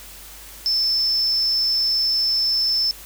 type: tone with amplitude modulation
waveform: sine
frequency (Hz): 5274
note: E8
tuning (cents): 0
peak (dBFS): -15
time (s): 0.66-2.91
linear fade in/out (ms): 0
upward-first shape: sine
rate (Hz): 279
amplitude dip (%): 45
effects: added 49 Hz sine -45 dBFS peak until 3.05 s + white hiss -41 dBFS RMS until 3.05 s